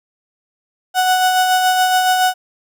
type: tone with tremolo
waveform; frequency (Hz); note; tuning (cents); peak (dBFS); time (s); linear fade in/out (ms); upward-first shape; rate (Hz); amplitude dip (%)
35% pulse; 740; F#5; 0; -9; 0.94-2.34; 50; sine; 7.1; 35
effects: none